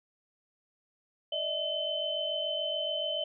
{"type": "tone cluster", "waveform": "sine", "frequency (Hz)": [596, 643, 3059], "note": ["D5", "E5", "G7"], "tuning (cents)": [25, -43, -43], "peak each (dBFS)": [-36, -36, -32], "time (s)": [1.32, 3.24], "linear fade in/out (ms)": 5, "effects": []}